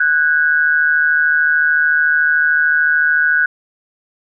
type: tone pair together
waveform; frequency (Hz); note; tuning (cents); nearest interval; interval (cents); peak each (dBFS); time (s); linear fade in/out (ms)
sine; 1480 / 1633.6; F#6 / G#6; 0 / -29; major second; 171; -12 / -16; 0-3.46; 5
effects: none